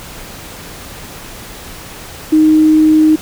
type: tone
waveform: sine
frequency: 311.1 Hz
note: D#4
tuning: in tune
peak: -5 dBFS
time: 2.32-3.16 s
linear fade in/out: 10 ms
effects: pink hiss -31 dBFS RMS until 3.21 s